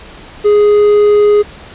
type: tone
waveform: triangle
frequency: 415.3 Hz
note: G#4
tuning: in tune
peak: -3 dBFS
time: 0.44-1.43 s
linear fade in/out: 20 ms
effects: pink hiss -34 dBFS RMS until 1.74 s + resampled to 8000 Hz